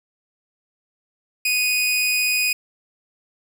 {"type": "tone with amplitude modulation", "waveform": "sawtooth", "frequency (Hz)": 2489, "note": "D#7", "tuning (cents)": 0, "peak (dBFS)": -13, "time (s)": [1.45, 2.53], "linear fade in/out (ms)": 5, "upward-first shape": "sine", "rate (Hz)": 281, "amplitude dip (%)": 35, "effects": []}